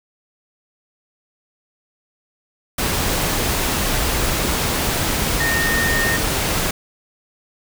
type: tone in noise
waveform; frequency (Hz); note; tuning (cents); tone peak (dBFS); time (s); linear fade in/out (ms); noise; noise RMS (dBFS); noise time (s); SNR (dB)
sine; 1838; A#6; -25; -19; 5.4-6.17; 5; pink; -20; 2.78-6.71; -2
effects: none